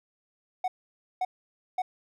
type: tone bursts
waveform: triangle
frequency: 740 Hz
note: F#5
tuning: in tune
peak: -23 dBFS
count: 3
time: 0.64-1.82 s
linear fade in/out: 5 ms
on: 40 ms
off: 530 ms
effects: none